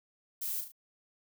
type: noise with echo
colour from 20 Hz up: violet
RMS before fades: -36 dBFS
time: 0.41-0.61 s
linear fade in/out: 10 ms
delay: 37 ms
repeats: 3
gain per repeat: -6 dB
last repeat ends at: 0.721 s
effects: none